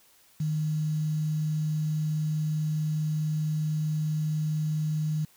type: tone with quantisation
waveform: sine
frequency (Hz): 154.1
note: D#3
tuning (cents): -16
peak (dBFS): -25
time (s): 0.4-5.25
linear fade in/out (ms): 5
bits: 8
effects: white hiss -60 dBFS RMS until 5.36 s